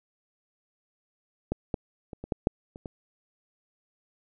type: clicks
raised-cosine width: 2 ms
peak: -14 / -14 / -25 / -24 / -13 / -8 / -29 / -23 dBFS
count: 8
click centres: 1.52 / 1.742 / 2.132 / 2.24 / 2.322 / 2.471 / 2.759 / 2.858 s
effects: none